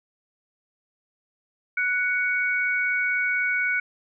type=tone pair together; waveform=sine; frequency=1480 / 2236 Hz; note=F#6 / C#7; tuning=0 / +14 cents; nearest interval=perfect fifth; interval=714 cents; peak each=-24 dBFS; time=1.77-3.8 s; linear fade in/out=5 ms; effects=none